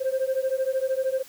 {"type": "beating tone pair", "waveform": "sine", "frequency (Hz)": [520, 533], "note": ["C5", "C5"], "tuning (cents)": [-11, 32], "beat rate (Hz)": 13, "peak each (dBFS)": -24, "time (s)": [0, 1.23], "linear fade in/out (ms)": 20, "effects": ["tanh soft clip ceiling -19 dBFS", "white hiss -49 dBFS RMS until 1.28 s"]}